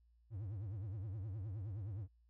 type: tone with vibrato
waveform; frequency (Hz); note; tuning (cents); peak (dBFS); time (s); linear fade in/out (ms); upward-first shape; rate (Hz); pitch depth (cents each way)
triangle; 101.7; G#2; -36; -39; 0.3-2.08; 50; triangle; 9.6; 260
effects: added 58 Hz sine -67 dBFS peak until 2.29 s